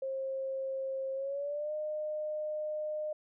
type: tone with pitch glide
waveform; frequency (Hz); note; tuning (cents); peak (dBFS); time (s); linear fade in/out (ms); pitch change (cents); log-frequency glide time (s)
sine; 534 to 609.9; C5 to D#5; +35 to -35; -33; 0.02-3.13; 5; +230; 1.14-1.73
effects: none